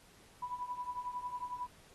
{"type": "tone with tremolo", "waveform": "sine", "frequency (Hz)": 987.8, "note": "B5", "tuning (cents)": 0, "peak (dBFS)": -34, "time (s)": [0.42, 1.67], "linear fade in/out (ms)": 5, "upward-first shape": "triangle", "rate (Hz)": 11, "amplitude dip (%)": 85, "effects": ["pink hiss -62 dBFS RMS until 1.94 s", "AAC 32 kbps"]}